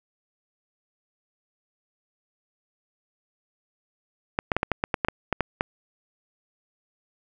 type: clicks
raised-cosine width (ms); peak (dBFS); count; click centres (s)
0.5; -7; 12; 4.389 / 4.518 / 4.566 / 4.631 / 4.717 / 4.839 / 4.942 / 5.048 / 5.085 / 5.327 / 5.407 / 5.609
effects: none